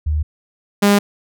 sine / sawtooth tone pair in turn, 76 / 202.9 Hz, D#2 / G#3, -40 / -40 cents, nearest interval octave + perfect fourth, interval 1700 cents, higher second, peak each -15 / -6 dBFS, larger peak second, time 0.06-0.23 / 0.82-0.99 s, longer neither, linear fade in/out 10 ms, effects none

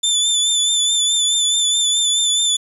25% pulse tone with vibrato, 3520 Hz, A7, in tune, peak -10 dBFS, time 0.03-2.57 s, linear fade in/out 10 ms, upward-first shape sine, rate 4.7 Hz, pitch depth 35 cents each way, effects resampled to 32000 Hz + 7-bit

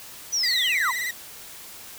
sine linear sweep, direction down, 6020 to 861 Hz, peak -21 dBFS, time 0.32-0.92 s, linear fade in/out 20 ms
40% pulse tone with vibrato, 1963 Hz, B6, 11 cents flat, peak -25 dBFS, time 0.43-1.11 s, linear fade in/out 5 ms, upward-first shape sine, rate 19 Hz, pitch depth 72 cents each way
effects white hiss -42 dBFS RMS until 1.98 s

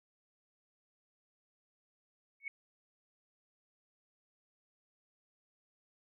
sine tone with exponential growth, 2217 Hz, C#7, in tune, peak -33 dBFS, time 2.4-2.48 s, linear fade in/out 2 ms, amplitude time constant 17 ms, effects none

